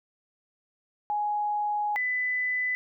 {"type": "tone pair in turn", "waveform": "sine", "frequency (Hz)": [834, 1999.7], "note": ["G#5", "B6"], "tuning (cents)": [7, 21], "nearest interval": "octave + minor third", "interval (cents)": 1514, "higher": "second", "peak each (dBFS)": -25, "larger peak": "neither", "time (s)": [[1.1, 1.96], [1.96, 2.75]], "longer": "first", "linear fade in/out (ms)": 0, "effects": []}